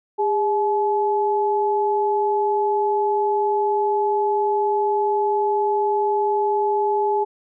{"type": "tone pair together", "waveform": "sine", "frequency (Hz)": [407.4, 855.8], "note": ["G#4", "A5"], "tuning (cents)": [-33, -48], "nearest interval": "octave + minor second", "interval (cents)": 1285, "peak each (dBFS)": -20, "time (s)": [0.18, 7.25], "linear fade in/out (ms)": 20, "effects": []}